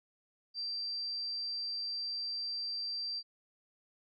sine tone, 4699 Hz, D8, in tune, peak -35 dBFS, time 0.54-3.23 s, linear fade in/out 50 ms, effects none

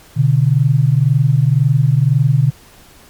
sine tone pair together, 124.9 / 146.83 Hz, B2 / D3, +20 / 0 cents, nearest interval minor third, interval 280 cents, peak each -12 dBFS, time 0.16-2.51 s, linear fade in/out 20 ms, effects pink hiss -44 dBFS RMS until 3.09 s + MP3 96 kbps

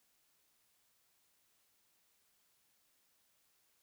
silence, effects white hiss -75 dBFS RMS until 3.82 s

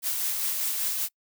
blue noise with tremolo, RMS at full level -27 dBFS, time 0.02-1.09 s, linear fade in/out 50 ms, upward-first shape sine, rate 5.1 Hz, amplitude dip 30%, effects noise-tail reverb RT60 0.1 s tail -26 dB re dry

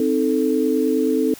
sine chord, A diminished, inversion first, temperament equal, 261.6 / 311.1 / 440 Hz, C4 / Eb4 / A4, 0 / 0 / 0 cents, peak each -20 / -21 / -20 dBFS, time 0-1.34 s, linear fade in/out 2 ms, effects white hiss -42 dBFS RMS until 1.39 s

